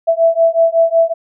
sine beating tone pair, 659.3 / 664.7 Hz, E5 / E5, 0 / +14 cents, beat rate 5.4 Hz, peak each -12 dBFS, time 0.07-1.14 s, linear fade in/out 20 ms, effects none

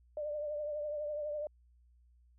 sine tone with vibrato, 596 Hz, D5, 25 cents sharp, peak -35 dBFS, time 0.17-1.47 s, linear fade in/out 2 ms, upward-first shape triangle, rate 12 Hz, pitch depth 50 cents each way, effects added 60 Hz sine -62 dBFS peak until 2.38 s

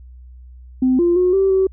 sine tone with pitch steps, 257.3 / 346.5 / 362.7 / 386.9 / 381 Hz, C4 / F4 / F#4 / G4 / G4, -29 / -14 / -34 / -23 / -49 cents, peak -11 dBFS, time 0.82-1.67 s, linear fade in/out 5 ms, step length 170 ms, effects tanh soft clip ceiling -7 dBFS + added 62 Hz sine -37 dBFS peak until 1.72 s

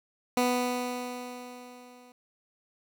15% pulse tone with level ramp, 247.6 Hz, B3, 5 cents sharp, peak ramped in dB -16 to -46 dBFS, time 0.37-2.12 s, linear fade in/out 2 ms, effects none

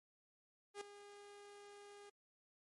sawtooth tone with ADSR envelope, 407.4 Hz, G#4, 33 cents flat, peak -39 dBFS, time 0.74-2.1 s, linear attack 71 ms, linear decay 3 ms, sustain -13 dB, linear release 10 ms, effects MP3 48 kbps

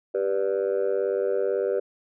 sine chord, G major, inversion none, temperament just, 392 / 490 / 588 Hz, G4 / B4 / D5, 0 / -14 / +2 cents, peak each -24 / -24 / -27 dBFS, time 0.14-1.8 s, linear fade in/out 10 ms, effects tanh soft clip ceiling -17 dBFS

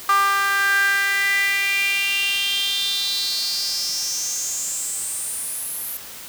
sawtooth tone with high-pass filter sweep, 396.5 Hz, G4, 20 cents sharp, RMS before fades -22 dBFS, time 0.09-5.97 s, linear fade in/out 2 ms, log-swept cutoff 1200 to 12000 Hz, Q 6.6, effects white hiss -37 dBFS RMS until 6.28 s

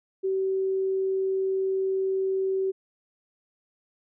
sine tone, 382.7 Hz, G4, 42 cents flat, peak -23 dBFS, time 0.23-2.72 s, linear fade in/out 20 ms, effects none

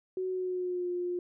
sine tone with pitch glide, 372.2 to 355 Hz, F#4 to F4, +10 to +28 cents, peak -30 dBFS, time 0.17-1.19 s, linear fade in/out 2 ms, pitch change -82 cents, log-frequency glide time 0.29-0.89 s, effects none

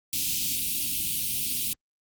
white band-stop noise, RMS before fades -28 dBFS, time 0.13-1.73 s, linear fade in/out 0 ms, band 310 to 2500 Hz, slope 48 dB/octave, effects Opus 48 kbps

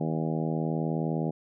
harmonic tone with a mistuned harmonic, 79.7 Hz, D#2, 42 cents sharp, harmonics 2 / 3 / 4 / 5 / 6 / 7 / 8 / 9 / 10, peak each -29 / -33 / -35 / -37 / -39 / -40 / -41 / -42 / -43 dBFS, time 0-1.31 s, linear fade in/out 10 ms, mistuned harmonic 10, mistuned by +33 cents, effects none

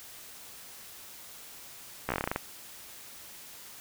slowing click train, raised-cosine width 0.5 ms, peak -14 dBFS, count 11, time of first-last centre 2.09-2.361 s, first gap 14 ms, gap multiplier 1.14, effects white hiss -48 dBFS RMS until 3.8 s

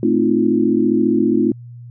sine chord, F dominant seventh, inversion first, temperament equal with one note detuned, 220 / 261.6 / 314.4 / 349.2 Hz, A3 / C4 / Eb4 / F4, 0 / 0 / +18 / 0 cents, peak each -18 dBFS, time 0.03-1.52 s, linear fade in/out 2 ms, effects added 120 Hz sine -33 dBFS peak until 1.9 s

